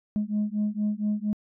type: beating tone pair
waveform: sine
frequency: 207.7 / 212 Hz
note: G#3 / G#3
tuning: 0 / +36 cents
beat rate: 4.3 Hz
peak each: -26 dBFS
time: 0.16-1.33 s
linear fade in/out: 0 ms
effects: tanh soft clip ceiling -20 dBFS